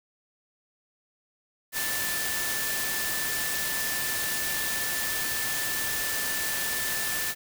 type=tone in noise; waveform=sine; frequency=1760 Hz; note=A6; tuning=in tune; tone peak=-33 dBFS; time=1.72-7.35 s; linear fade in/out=50 ms; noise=white; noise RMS=-30 dBFS; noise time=1.72-7.35 s; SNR=-6 dB; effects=none